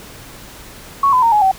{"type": "tone with pitch steps", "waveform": "sine", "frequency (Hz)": [1108.7, 1010.8, 921.6, 840.2, 766.1], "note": ["C#6", "B5", "A#5", "G#5", "G5"], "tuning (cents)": [0, 40, -20, 20, -40], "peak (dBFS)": -9, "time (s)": [1.03, 1.515], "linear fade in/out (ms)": 5, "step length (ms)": 97, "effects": ["pink hiss -37 dBFS RMS until 1.58 s"]}